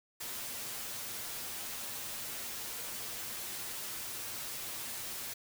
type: noise with comb filter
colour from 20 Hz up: white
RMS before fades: -41 dBFS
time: 0.2-5.34 s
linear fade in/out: 10 ms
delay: 8.6 ms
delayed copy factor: +0.55
effects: none